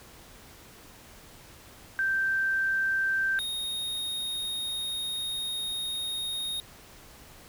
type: tone pair in turn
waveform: sine / square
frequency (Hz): 1565 / 3722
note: G6 / A#7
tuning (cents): -3 / -3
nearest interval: octave + minor third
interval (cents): 1500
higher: second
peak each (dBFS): -24 / -31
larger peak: first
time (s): 1.99-3.39 / 3.39-6.6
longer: second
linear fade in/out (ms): 0
effects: pink hiss -51 dBFS RMS until 7.48 s